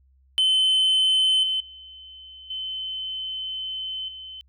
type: tone with level steps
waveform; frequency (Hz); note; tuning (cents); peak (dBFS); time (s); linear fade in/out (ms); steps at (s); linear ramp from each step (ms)
sine; 3059; G7; -43; -14 / -21 / -41 / -28 / -36; 0.38-4.41; 0; 1.43 / 1.6 / 2.5 / 4.08; 5
effects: tanh soft clip ceiling -16 dBFS + added 66 Hz sine -56 dBFS peak until 4.48 s